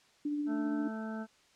sine tone with tremolo, 293.7 Hz, D4, in tune, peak -30 dBFS, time 0.25-0.88 s, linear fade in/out 5 ms, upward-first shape sine, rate 15 Hz, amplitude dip 25%
harmonic tone, 220 Hz, A3, in tune, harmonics 1 / 2 / 3 / 4 / 6 / 7, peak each -37 / -48 / -46 / -49 / -50 / -49 dBFS, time 0.46-1.27 s, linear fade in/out 50 ms
effects white hiss -65 dBFS RMS until 1.55 s + low-pass 6000 Hz 12 dB/octave

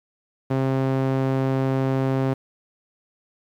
sawtooth tone with band-pass filter, 133.1 Hz, C3, 30 cents sharp, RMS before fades -22 dBFS, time 0.5-2.34 s, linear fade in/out 10 ms, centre 360 Hz, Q 0.55, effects 9-bit

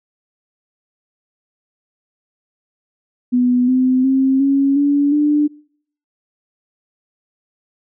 sine tone with pitch steps, 247.6 / 256.6 / 266 / 275.7 / 285.7 / 296.2 Hz, B3 / C4 / C4 / C#4 / D4 / D4, +5 / -34 / +29 / -9 / -48 / +15 cents, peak -11 dBFS, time 3.32-5.48 s, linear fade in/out 20 ms, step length 360 ms, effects noise-tail reverb RT60 0.6 s tail -25 dB re dry

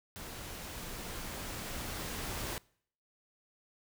pink noise with level ramp, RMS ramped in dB -45 to -38 dBFS, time 0.16-2.58 s, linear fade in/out 0 ms, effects noise-tail reverb RT60 0.6 s tail -24 dB re dry

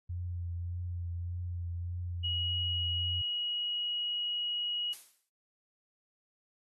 sine tone with vibrato, 87.31 Hz, F2, in tune, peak -34 dBFS, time 0.09-3.22 s, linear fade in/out 10 ms, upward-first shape triangle, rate 1.7 Hz, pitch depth 28 cents each way
sine tone, 2902 Hz, F#7, 34 cents flat, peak -31 dBFS, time 2.23-4.94 s, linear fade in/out 20 ms
blue noise with exponential decay, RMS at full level -43 dBFS, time 4.93-5.29 s, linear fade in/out 1 ms, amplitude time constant 78 ms
effects AAC 32 kbps

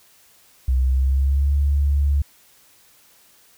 sine tone with pitch glide, 64.1 to 71.12 Hz, C2 to C#2, -35 to +45 cents, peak -15 dBFS, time 0.68-2.22 s, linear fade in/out 5 ms, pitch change +180 cents, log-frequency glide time 0.82-1.53 s, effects white hiss -54 dBFS RMS until 3.57 s

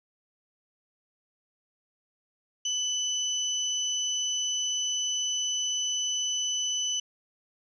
sine tone pair together, 2986 / 6041 Hz, F#7 / F#8, +15 / +35 cents, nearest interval octave, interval 1220 cents, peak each -29 / -30 dBFS, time 2.65-7 s, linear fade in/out 5 ms, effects none

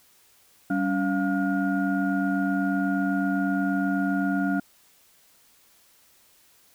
sine tone cluster, 194 / 282.1 / 697 / 1429 Hz, G3 / C#4 / F5 / F6, -18 / +30 / -4 / +39 cents, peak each -26 / -24 / -31 / -31 dBFS, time 0.7-4.6 s, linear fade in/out 5 ms, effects tanh soft clip ceiling -14 dBFS + white hiss -59 dBFS RMS until 6.74 s

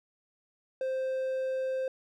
triangle tone, 523.3 Hz, C5, in tune, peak -27 dBFS, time 0.81-1.88 s, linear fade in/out 2 ms, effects none

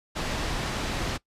pink low-pass noise, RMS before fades -30 dBFS, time 0.15-1.18 s, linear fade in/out 20 ms, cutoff 5500 Hz, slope 12 dB/octave, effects noise-tail reverb RT60 0.1 s tail -20 dB re dry + resampled to 32000 Hz

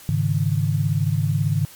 sine chord, Ab suspended fourth, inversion none, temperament equal with one note detuned, 103.83 / 138.59 / 156.74 Hz, Ab2 / Db3 / Eb3, 0 / 0 / +13 cents, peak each -22 dBFS, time 0.09-1.65 s, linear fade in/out 0 ms, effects white hiss -44 dBFS RMS until 1.75 s + MP3 96 kbps

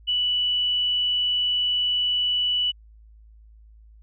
sine tone, 2960 Hz, F#7, in tune, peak -20 dBFS, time 0.07-2.72 s, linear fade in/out 20 ms, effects added 54 Hz sine -47 dBFS peak until 4.02 s

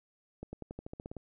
accelerating click train, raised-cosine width 2 ms, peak -28 dBFS, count 11, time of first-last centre 0.43-1.167 s, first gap 100 ms, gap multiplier 0.93, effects none

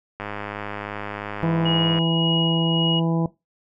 click train, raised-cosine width 0.5 ms, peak -15 dBFS, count 185, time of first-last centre 0.2-1.986 s, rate 103 Hz
harmonic tone, 165.3 Hz, E3, 5 cents sharp, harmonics 1 / 2 / 3 / 4 / 5 / 6, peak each -20 / -26 / -30 / -32 / -34 / -36 dBFS, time 1.43-3.26 s, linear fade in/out 0 ms
sine tone with tremolo, 2895 Hz, F#7, 38 cents flat, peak -22 dBFS, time 1.65-3 s, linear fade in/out 10 ms, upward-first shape sine, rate 1.8 Hz, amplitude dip 40%
effects noise-tail reverb RT60 0.2 s tail -18 dB re dry

